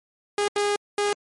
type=tone bursts at uneven times; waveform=sawtooth; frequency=410 Hz; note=G#4; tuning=22 cents flat; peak=-17 dBFS; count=3; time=0.38-0.48 / 0.56-0.76 / 0.98-1.13 s; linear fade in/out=2 ms; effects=MP3 48 kbps